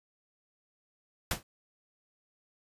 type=noise with exponential decay; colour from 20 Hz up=pink; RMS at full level=-25 dBFS; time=1.31-1.43 s; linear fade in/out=2 ms; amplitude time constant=25 ms; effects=resampled to 32000 Hz